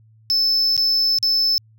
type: tone with dropouts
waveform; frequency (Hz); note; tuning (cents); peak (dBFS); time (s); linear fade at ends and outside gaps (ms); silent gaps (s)
triangle; 5260; E8; -5; -14; 0.3-1.58; 0; 0.766-0.777 / 1.186-1.228
effects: added 110 Hz sine -49 dBFS peak until 1.78 s